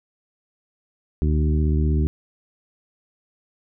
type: harmonic tone with a mistuned harmonic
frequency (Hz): 75.9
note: D#2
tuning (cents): -42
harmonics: 1 / 2 / 3 / 4 / 5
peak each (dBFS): -18 / -24 / -28 / -30 / -32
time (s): 1.22-2.07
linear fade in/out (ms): 0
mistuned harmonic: 1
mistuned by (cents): -48
effects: none